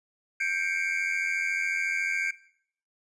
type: tone cluster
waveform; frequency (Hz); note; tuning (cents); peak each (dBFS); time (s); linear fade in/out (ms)
triangle; 1577 / 2166 / 2246 / 2340; G6 / C#7 / C#7 / D7; +10 / -41 / +22 / -7; -30; 0.4-2.31; 5
effects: noise-tail reverb RT60 0.6 s tail -17 dB re dry + resampled to 24000 Hz